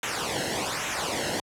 pink noise with flanger, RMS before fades -29 dBFS, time 0.03-1.4 s, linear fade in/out 2 ms, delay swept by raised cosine 0.21 to 0.86 ms, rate 1.2 Hz, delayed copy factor -0.7, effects high-pass 80 Hz 12 dB/octave + low-pass 9000 Hz 12 dB/octave

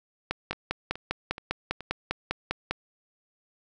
two click trains, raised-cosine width 0.3 ms, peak -22 / -11 dBFS, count 4 / 13, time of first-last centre 0.53-1.807 / 0.31-2.71 s, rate 2.35 / 5 Hz, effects none

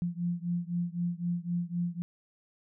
sine beating tone pair, 172.2 / 176.1 Hz, F3 / F3, -24 / +15 cents, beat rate 3.9 Hz, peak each -32 / -33 dBFS, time 0.02-2.02 s, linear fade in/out 0 ms, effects none

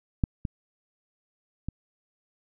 clicks, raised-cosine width 5 ms, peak -10 / -17 / -19 dBFS, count 3, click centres 0.238 / 0.452 / 1.686 s, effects none

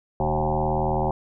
sine tone with frequency modulation, 457.9 Hz, A#4, 31 cents flat, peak -20 dBFS, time 0.2-1.11 s, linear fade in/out 2 ms, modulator 79.3 Hz, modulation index 5.5, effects none

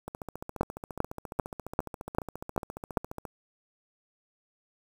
two click trains, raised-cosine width 1 ms, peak -10 / -23 dBFS, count 7 / 47, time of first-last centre 0.61-2.972 / 0.08-3.252 s, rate 2.54 / 14.5 Hz, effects 7-bit

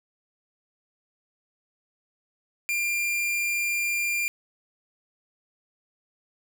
45% pulse tone, 2391 Hz, D7, 30 cents sharp, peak -24 dBFS, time 2.69-4.28 s, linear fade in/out 0 ms, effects none

